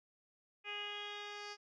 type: tone with low-pass filter sweep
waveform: 10% pulse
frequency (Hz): 412.5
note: G#4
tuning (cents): -12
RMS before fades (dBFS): -45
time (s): 0.64-1.57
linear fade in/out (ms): 50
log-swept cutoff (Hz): 2600 to 4800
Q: 8
effects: none